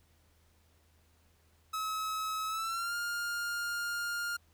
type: tone with pitch glide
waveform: 45% pulse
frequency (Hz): 1285 to 1409.4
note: E6 to F6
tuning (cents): -45 to +15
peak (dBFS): -33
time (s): 1.73-4.37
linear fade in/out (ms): 10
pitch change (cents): +160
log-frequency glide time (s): 2.47-2.95
effects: added 80 Hz sine -66 dBFS peak until 4.53 s + pink hiss -70 dBFS RMS until 4.53 s